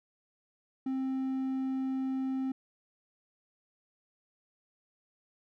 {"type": "tone", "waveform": "triangle", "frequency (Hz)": 263.9, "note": "C4", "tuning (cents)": 15, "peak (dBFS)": -28, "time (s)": [0.86, 2.52], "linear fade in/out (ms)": 5, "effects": []}